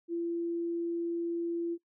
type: tone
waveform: sine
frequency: 339.5 Hz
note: F4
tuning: 49 cents flat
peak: -30 dBFS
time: 0.08-1.78 s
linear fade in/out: 50 ms
effects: noise-tail reverb RT60 0.1 s tail -21 dB re dry